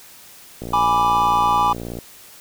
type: click train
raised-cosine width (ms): 2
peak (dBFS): -17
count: 81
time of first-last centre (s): 0.62-1.988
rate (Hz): 58.5
type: chord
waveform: triangle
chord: G# diminished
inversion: none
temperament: equal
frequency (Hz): 830.6 / 987.8 / 1174.7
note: G#5 / B5 / D6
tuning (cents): 0 / 0 / 0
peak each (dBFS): -17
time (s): 0.73-1.73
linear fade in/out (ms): 5
effects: white hiss -44 dBFS RMS until 2.4 s